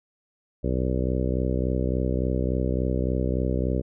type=harmonic tone; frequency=63.5 Hz; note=B1; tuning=49 cents sharp; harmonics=1 / 2 / 3 / 4 / 5 / 6 / 7 / 8 / 9; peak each=-26 / -29 / -31 / -32 / -33 / -34 / -34 / -35 / -36 dBFS; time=0.63-3.82 s; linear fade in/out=20 ms; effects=none